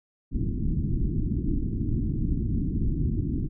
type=low-pass noise; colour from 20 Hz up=pink; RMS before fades=-26 dBFS; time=0.31-3.49 s; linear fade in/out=50 ms; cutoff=320 Hz; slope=48 dB/octave; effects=none